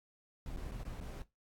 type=noise with dropouts; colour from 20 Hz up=brown; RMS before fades=-43 dBFS; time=0.46-1.22 s; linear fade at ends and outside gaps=1 ms; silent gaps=0.562-0.571 / 0.712-0.719 / 0.833-0.851 / 1.002-1.01 s; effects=noise-tail reverb RT60 0.2 s tail -17 dB re dry + AAC 64 kbps